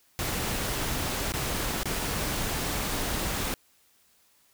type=noise with dropouts; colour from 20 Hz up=pink; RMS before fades=-30 dBFS; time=0.19-3.54 s; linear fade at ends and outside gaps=0 ms; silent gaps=1.321-1.338 / 1.832-1.856 s; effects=white hiss -64 dBFS RMS until 4.53 s